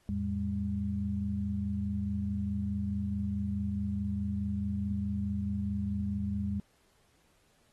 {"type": "tone cluster", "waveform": "sine", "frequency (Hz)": [84.3, 109, 201.9], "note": ["E2", "A2", "G#3"], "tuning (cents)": [39, -16, -49], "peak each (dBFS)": [-35, -39, -32], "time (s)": [0.09, 6.6], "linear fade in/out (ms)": 0, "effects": ["pink hiss -69 dBFS RMS until 7.72 s", "AAC 32 kbps"]}